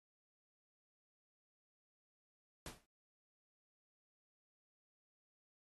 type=noise with exponential decay; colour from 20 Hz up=pink; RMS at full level=-45 dBFS; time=2.66-2.86 s; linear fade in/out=2 ms; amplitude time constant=43 ms; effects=AAC 32 kbps